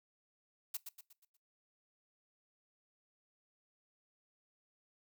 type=noise with echo; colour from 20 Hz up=blue; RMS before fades=-39 dBFS; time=0.74-0.77 s; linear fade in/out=5 ms; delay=120 ms; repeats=5; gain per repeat=-7 dB; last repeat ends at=1.37 s; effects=noise-tail reverb RT60 0.2 s tail -20 dB re dry